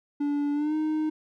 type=tone with pitch glide; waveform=triangle; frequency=289 to 309.7 Hz; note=D4 to D#4; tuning=-28 to -8 cents; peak=-22 dBFS; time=0.2-1.1 s; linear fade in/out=10 ms; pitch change=+120 cents; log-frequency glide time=0.53-0.75 s; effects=none